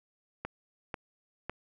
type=clicks; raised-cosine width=0.5 ms; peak=-20 dBFS; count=3; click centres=0.45 / 0.942 / 1.496 s; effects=none